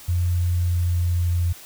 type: tone with pitch glide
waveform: sine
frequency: 88 to 86.89 Hz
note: F2 to F2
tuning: +14 to -8 cents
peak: -18 dBFS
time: 0.08-1.53 s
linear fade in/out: 10 ms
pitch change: -22 cents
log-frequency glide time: 0.46-1.24 s
effects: white hiss -43 dBFS RMS until 1.65 s